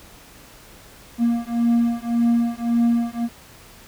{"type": "beating tone pair", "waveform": "triangle", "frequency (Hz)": [233.9, 235.7], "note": ["A#3", "A#3"], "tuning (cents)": [6, 19], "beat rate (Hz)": 1.8, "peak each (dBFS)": [-18, -18], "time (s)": [1.18, 3.29], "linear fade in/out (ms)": 50, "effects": ["pink hiss -46 dBFS RMS until 3.87 s"]}